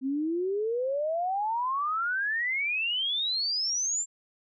sine exponential sweep, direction up, 257.7 to 7459 Hz, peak -26 dBFS, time 0.01-4.06 s, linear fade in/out 50 ms, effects none

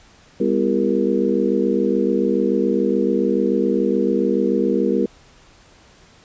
harmonic tone with a mistuned harmonic, 67 Hz, C2, 42 cents sharp, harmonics 3 / 4 / 5 / 6 / 7, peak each -22 / -22 / -22 / -22 / -22 dBFS, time 0.4-5.06 s, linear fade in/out 5 ms, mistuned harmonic 4, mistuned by -120 cents, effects pink hiss -50 dBFS RMS until 6.24 s + resampled to 16000 Hz

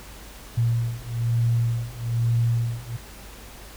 sine beating tone pair, 116.54 / 117.64 Hz, A#2 / A#2, 0 / +16 cents, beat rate 1.1 Hz, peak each -24 / -23 dBFS, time 0.57-2.97 s, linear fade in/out 10 ms, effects added 50 Hz sine -44 dBFS peak until 3.76 s + pink hiss -44 dBFS RMS until 3.76 s

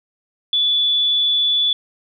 sine tone, 3453 Hz, A7, 33 cents flat, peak -14 dBFS, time 0.53-1.73 s, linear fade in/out 2 ms, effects none

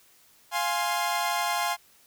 sawtooth chord, F minor, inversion none, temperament equal with one note detuned, 698.5 / 830.6 / 1052 Hz, F5 / Ab5 / C6, 0 / 0 / +9 cents, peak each -26 dBFS, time 0.51-1.77 s, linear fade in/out 50 ms, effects white hiss -59 dBFS RMS until 2.06 s

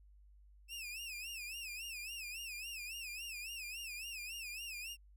sawtooth tone with vibrato, 2604 Hz, E7, 22 cents flat, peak -40 dBFS, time 0.68-4.97 s, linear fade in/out 50 ms, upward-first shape sine, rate 3.6 Hz, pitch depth 150 cents each way, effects added 50 Hz sine -59 dBFS peak until 5.16 s

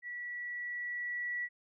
sine tone with level ramp, 1944 Hz, B6, 28 cents flat, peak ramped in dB -39 to -33 dBFS, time 0.02-1.49 s, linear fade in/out 50 ms, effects none

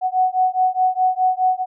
sine beating tone pair, 740 / 744.8 Hz, F#5 / F#5, 0 / +11 cents, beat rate 4.8 Hz, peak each -18 dBFS, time 0.01-1.66 s, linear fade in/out 50 ms, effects none

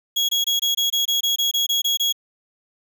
35% pulse tone bursts, 3322 Hz, G#7, in tune, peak -16 dBFS, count 13, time 0.16-2.126 s, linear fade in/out 10 ms, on 130 ms, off 23 ms, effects none

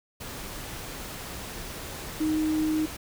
sine tone in noise, 311.1 Hz, D#4, in tune, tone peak -23 dBFS, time 2.2-2.86 s, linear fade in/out 10 ms, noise pink, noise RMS -38 dBFS, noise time 0.2-2.97 s, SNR +12 dB, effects none

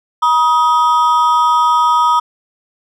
triangle ring-modulated tone, 1108.7 Hz, C#6, in tune, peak -4 dBFS, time 0.22-2.2 s, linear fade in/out 10 ms, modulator 147 Hz, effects none

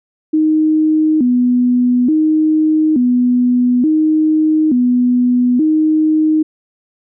sine tone with vibrato, 277.2 Hz, C#4, in tune, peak -9 dBFS, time 0.33-6.43 s, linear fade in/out 10 ms, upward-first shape square, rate 0.57 Hz, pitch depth 200 cents each way, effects none

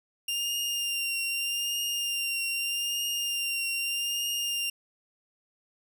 sawtooth tone with vibrato, 2794 Hz, F7, in tune, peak -25 dBFS, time 0.28-4.7 s, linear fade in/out 5 ms, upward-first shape triangle, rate 0.81 Hz, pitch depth 29 cents each way, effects none

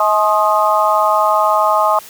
harmonic tone with a mistuned harmonic, 212.4 Hz, G#3, 39 cents sharp, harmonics 3 / 4 / 5 / 6, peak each -16 / -16 / -16 / -16 dBFS, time 0-1.99 s, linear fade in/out 2 ms, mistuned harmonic 6, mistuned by -42 cents, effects white hiss -37 dBFS RMS until 2.09 s

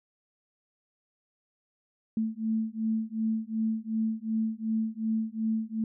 sine beating tone pair, 220 / 222.7 Hz, A3 / A3, 0 / +21 cents, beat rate 2.7 Hz, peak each -30 dBFS, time 2.17-5.84 s, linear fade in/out 2 ms, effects none

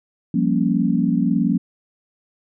sine chord, G half-diminished seventh, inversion third, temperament equal, 174.61 / 196 / 233.1 / 277.2 Hz, F3 / G3 / Bb3 / Db4, 0 / 0 / 0 / 0 cents, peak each -21 / -22 / -20 / -22 dBFS, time 0.34-1.58 s, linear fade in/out 5 ms, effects none

